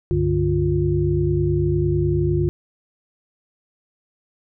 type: tone cluster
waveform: sine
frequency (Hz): 68.2 / 99 / 148 / 352.1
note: C#2 / G2 / D3 / F4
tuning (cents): -28 / +18 / +14 / +14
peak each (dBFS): -25 / -23 / -21 / -21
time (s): 0.11-2.49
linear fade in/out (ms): 0
effects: none